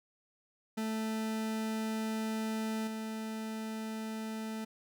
40% pulse tone with level steps, 220 Hz, A3, in tune, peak -32 / -36 dBFS, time 0.77-4.65 s, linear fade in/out 10 ms, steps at 2.87 s, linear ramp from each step 5 ms, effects none

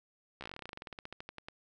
slowing click train, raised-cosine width 0.3 ms, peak -27 dBFS, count 25, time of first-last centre 0.41-1.485 s, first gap 14 ms, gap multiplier 1.09, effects none

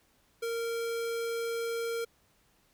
square tone, 462.5 Hz, A#4, 14 cents flat, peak -32 dBFS, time 0.42-2.05 s, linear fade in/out 10 ms, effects pink hiss -68 dBFS RMS until 2.73 s

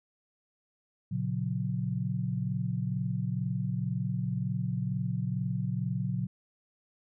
sine chord, F# major, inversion first, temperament equal with one note detuned, 116.54 / 138.59 / 181.09 Hz, A#2 / C#3 / F#3, 0 / 0 / -37 cents, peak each -33 dBFS, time 1.11-6.27 s, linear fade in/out 10 ms, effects none

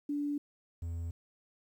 sine / triangle tone pair in turn, 290 / 84.15 Hz, D4 / E2, -22 / +36 cents, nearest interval octave + major sixth, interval 2142 cents, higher first, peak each -31 / -33 dBFS, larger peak first, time 0.09-0.38 / 0.82-1.11 s, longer neither, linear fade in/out 5 ms, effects 11-bit

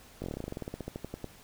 slowing click train, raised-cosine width 2 ms, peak -23 dBFS, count 21, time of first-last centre 0.22-1.243 s, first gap 20 ms, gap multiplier 1.09, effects pink hiss -55 dBFS RMS until 1.43 s

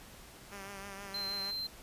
5% pulse tone with vibrato, 197.7 Hz, G3, 15 cents sharp, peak -33 dBFS, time 0.51-1.52 s, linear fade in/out 20 ms, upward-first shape triangle, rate 6.3 Hz, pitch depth 43 cents each way
triangle tone, 4123 Hz, C8, 26 cents flat, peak -34 dBFS, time 1.14-1.67 s, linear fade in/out 5 ms
effects pink hiss -53 dBFS RMS until 1.82 s + resampled to 32000 Hz

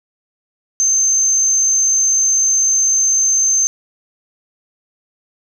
sine tone, 6272 Hz, G8, in tune, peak -11 dBFS, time 0.8-3.67 s, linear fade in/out 0 ms, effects 7-bit

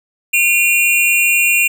square tone pair together, 2427 / 2755 Hz, D#7 / F7, -44 / -24 cents, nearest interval major second, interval 220 cents, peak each -14 dBFS, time 0.33-1.68 s, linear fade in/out 10 ms, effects none

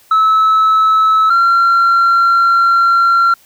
sine tone pair in turn, 1300 / 1370.7 Hz, E6 / F6, -24 / -33 cents, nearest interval minor second, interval 91 cents, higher second, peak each -5 dBFS, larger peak neither, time 0.11-1.3 / 1.3-3.34 s, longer second, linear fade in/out 5 ms, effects tanh soft clip ceiling -6 dBFS + white hiss -48 dBFS RMS until 3.45 s

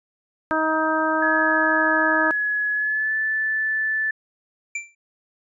harmonic tone, 315.4 Hz, D#4, 24 cents sharp, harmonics 1 / 2 / 3 / 4 / 5, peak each -25 / -25 / -25 / -25 / -25 dBFS, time 0.51-2.31 s, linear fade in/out 0 ms
sine tone with pitch glide, 1690 to 1751.6 Hz, G#6 to A6, +30 to -8 cents, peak -20 dBFS, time 1.22-4.11 s, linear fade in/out 5 ms, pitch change +62 cents, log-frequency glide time 2.72-3.14 s
square tone with exponential decay, 2349 Hz, D7, in tune, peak -23 dBFS, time 4.75-4.95 s, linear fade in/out 5 ms, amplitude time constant 42 ms
effects resampled to 22050 Hz

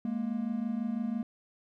triangle tone pair together, 209.3 / 235.3 Hz, G#3 / A#3, +14 / +16 cents, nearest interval major second, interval 202 cents, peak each -32 / -30 dBFS, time 0.05-1.23 s, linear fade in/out 2 ms, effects none

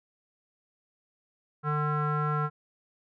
square tone with low-pass filter, 149.8 Hz, D3, 35 cents sharp, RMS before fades -28 dBFS, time 1.63-2.5 s, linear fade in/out 50 ms, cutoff 1300 Hz, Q 7.5, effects none

